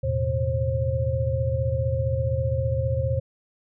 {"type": "tone cluster", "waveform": "sine", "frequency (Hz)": [81.2, 110.1, 125.3, 534], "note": ["E2", "A2", "B2", "C5"], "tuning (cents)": [-26, 2, 25, 35], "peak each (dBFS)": -27, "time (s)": [0.03, 3.2], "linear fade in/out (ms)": 10, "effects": []}